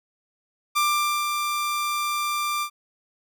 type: tone with ADSR envelope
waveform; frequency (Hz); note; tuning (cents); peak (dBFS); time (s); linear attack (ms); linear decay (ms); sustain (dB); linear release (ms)
sawtooth; 1185; D6; +15; -15; 0.75-2.7; 20; 480; -5; 78
effects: none